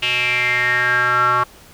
square tone with band-pass filter sweep, 123.5 Hz, B2, in tune, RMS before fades -17 dBFS, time 0.02-1.44 s, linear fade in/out 10 ms, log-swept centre 2800 to 1200 Hz, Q 7.3, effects pink hiss -45 dBFS RMS until 1.73 s

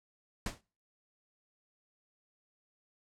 pink noise with exponential decay, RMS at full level -32 dBFS, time 0.46-0.61 s, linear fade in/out 2 ms, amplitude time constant 32 ms, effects noise-tail reverb RT60 0.4 s tail -26 dB re dry + low-pass 9000 Hz 12 dB/octave

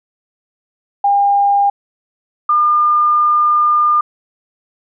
sine tone pair in turn, 805 / 1206.1 Hz, G5 / D6, +46 / +46 cents, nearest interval perfect fifth, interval 700 cents, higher second, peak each -9 dBFS, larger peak neither, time 1.04-1.7 / 2.49-4.01 s, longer second, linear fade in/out 5 ms, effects none

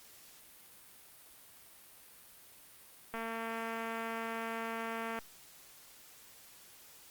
click train, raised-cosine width 0.5 ms, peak -25 dBFS, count 466, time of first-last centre 3.14-5.188 s, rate 227 Hz, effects white hiss -57 dBFS RMS until 7.1 s + Opus 48 kbps

